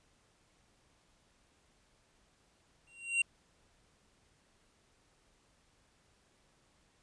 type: tone with exponential growth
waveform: square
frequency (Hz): 2755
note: F7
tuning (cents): -24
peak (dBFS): -25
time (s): 2.87-3.22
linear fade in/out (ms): 5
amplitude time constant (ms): 74
effects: pink hiss -70 dBFS RMS until 7.02 s + resampled to 22050 Hz